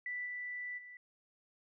sine tone with level steps, 1975.5 Hz, B6, in tune, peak -37 / -39 / -49 dBFS, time 0.06-0.97 s, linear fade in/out 2 ms, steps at 0.25 / 0.77 s, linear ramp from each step 20 ms, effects none

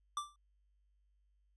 square tone with exponential decay, 1174.7 Hz, D6, in tune, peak -33 dBFS, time 0.17-0.36 s, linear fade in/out 2 ms, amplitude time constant 41 ms, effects added 50 Hz sine -70 dBFS peak until 1.56 s + resampled to 24000 Hz

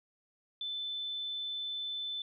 sine tone, 3520 Hz, A7, in tune, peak -35 dBFS, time 0.61-2.22 s, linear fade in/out 2 ms, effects none

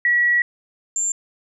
sine tone pair in turn, 1928 / 7297 Hz, B6 / A#8, -42 / -38 cents, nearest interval octave + major seventh, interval 2304 cents, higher second, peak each -14 / -19 dBFS, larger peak first, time 0.05-0.42 / 0.96-1.12 s, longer first, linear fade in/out 2 ms, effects none

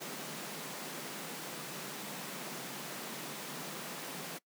pink high-pass noise, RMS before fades -43 dBFS, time 0-4.39 s, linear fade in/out 20 ms, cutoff 140 Hz, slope 96 dB/octave, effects noise-tail reverb RT60 0.1 s tail -21 dB re dry

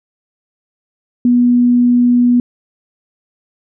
sine tone, 243.7 Hz, B3, 23 cents flat, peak -7 dBFS, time 1.25-2.4 s, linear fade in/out 2 ms, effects none

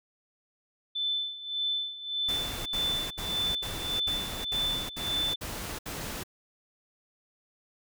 sine tone with tremolo, 3520 Hz, A7, in tune, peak -26 dBFS, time 0.95-5.36 s, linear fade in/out 10 ms, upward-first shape sine, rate 1.7 Hz, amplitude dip 80%
pink noise bursts, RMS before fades -37 dBFS, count 9, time 2.28-6.236 s, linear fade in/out 10 ms, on 380 ms, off 67 ms
effects none

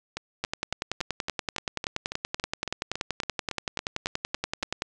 two click trains, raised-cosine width 0.2 ms, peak -14 / -10 dBFS, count 17 / 47, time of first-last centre 0.17-4.627 / 0.44-4.821 s, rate 3.59 / 10.5 Hz, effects resampled to 22050 Hz + 7-bit

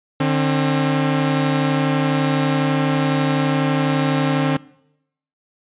sawtooth tone pair together, 149.81 / 267.6 Hz, D3 / C4, +35 / +39 cents, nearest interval minor seventh, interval 1004 cents, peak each -15 dBFS, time 0.2-4.57 s, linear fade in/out 5 ms, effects noise-tail reverb RT60 0.8 s tail -22 dB re dry + resampled to 8000 Hz

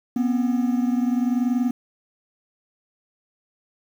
triangle tone pair together, 243.1 / 263.7 Hz, B3 / C4, -27 / +14 cents, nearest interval minor second, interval 141 cents, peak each -18 / -23 dBFS, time 0.16-1.71 s, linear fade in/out 5 ms, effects 8-bit

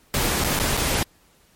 pink noise with dropouts, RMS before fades -22 dBFS, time 0.14-1.03 s, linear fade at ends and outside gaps 1 ms, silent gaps 0.44-0.445 / 0.591-0.598 / 0.77-0.774 s, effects pink hiss -58 dBFS RMS until 1.55 s + MP3 64 kbps

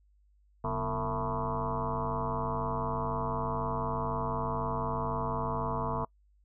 sine tone with frequency modulation, 561 Hz, C#5, 21 cents sharp, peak -29 dBFS, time 0.64-6.05 s, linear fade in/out 5 ms, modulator 106 Hz, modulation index 5.4, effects noise-tail reverb RT60 0.1 s tail -26 dB re dry + added 50 Hz sine -62 dBFS peak until 6.44 s

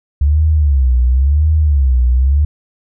sine tone with vibrato, 69.3 Hz, C#2, in tune, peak -8 dBFS, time 0.21-2.45 s, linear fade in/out 5 ms, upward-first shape sine, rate 0.95 Hz, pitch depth 210 cents each way, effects none

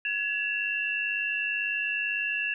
sine tone cluster, 1691 / 2651 / 2751 Hz, G#6 / E7 / F7, +31 / +9 / -27 cents, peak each -31 dBFS, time 0.05-2.54 s, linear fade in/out 2 ms, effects none

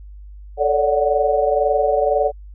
sine chord, D major seventh, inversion second, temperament equal with one note detuned, 440 / 565.4 / 587.3 / 740 Hz, A4 / C#5 / D5 / F#5, 0 / +34 / 0 / 0 cents, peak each -20 dBFS, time 0.57-2.32 s, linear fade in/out 50 ms, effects added 50 Hz sine -35 dBFS peak until 2.54 s

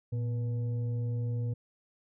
sine tone with frequency modulation, 116.2 Hz, A#2, 5 cents flat, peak -29 dBFS, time 0.12-1.54 s, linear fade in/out 10 ms, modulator 367 Hz, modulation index 0.32, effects none

